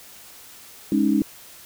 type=chord; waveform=sine; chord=Ab suspended fourth; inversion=none; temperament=equal; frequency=207.7 / 277.2 / 311.1 Hz; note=Ab3 / Db4 / Eb4; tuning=0 / 0 / 0 cents; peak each=-21 dBFS; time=0.92-1.22 s; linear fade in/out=2 ms; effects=white hiss -45 dBFS RMS until 1.65 s